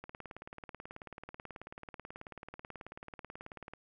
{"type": "click train", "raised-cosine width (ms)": 0.5, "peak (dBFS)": -30, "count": 69, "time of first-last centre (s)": [0.04, 3.736], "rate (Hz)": 18.4, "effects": []}